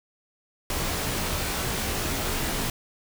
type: noise with comb filter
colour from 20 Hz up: pink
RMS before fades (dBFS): -28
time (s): 0.7-2.7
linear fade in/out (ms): 2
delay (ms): 20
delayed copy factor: -0.7
effects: none